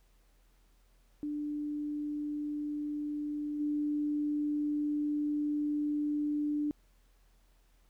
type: tone with level steps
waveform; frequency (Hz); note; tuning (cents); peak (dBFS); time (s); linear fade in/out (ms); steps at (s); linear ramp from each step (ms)
sine; 295.9; D4; +13; -33 / -29; 1.23-6.71; 0; 3.59; 20
effects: added 41 Hz sine -63 dBFS peak until 7.89 s + pink hiss -72 dBFS RMS until 7.89 s